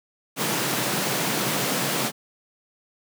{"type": "high-pass noise", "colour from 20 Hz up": "pink", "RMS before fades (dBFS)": -25, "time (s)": [0.36, 2.12], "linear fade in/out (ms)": 50, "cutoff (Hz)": 120, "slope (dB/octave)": 96, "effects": []}